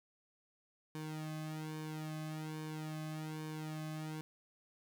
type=tone with flanger; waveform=sawtooth; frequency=155.56 Hz; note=D#3; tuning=in tune; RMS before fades=-43 dBFS; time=0.95-4.21 s; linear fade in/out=0 ms; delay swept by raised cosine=1.5 to 2.17 ms; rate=1.2 Hz; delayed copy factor=-0.9; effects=none